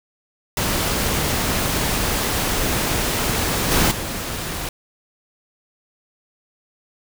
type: noise with level steps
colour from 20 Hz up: pink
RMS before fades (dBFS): -21 / -17 / -27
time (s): 0.57-4.69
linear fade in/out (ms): 2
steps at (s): 3.71 / 3.91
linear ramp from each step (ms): 5
effects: none